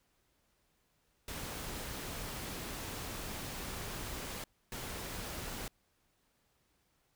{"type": "noise bursts at uneven times", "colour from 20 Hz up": "pink", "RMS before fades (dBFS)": -42, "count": 2, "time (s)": [[1.28, 4.44], [4.72, 5.68]], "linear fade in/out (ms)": 2, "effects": ["pink hiss -75 dBFS RMS until 7.15 s"]}